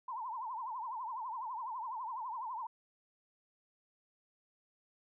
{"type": "tone with vibrato", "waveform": "sine", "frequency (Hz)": 955, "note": "A#5", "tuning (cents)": 42, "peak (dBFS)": -38, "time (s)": [0.08, 2.67], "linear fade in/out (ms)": 5, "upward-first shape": "triangle", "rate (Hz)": 12, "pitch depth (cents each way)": 210, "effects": []}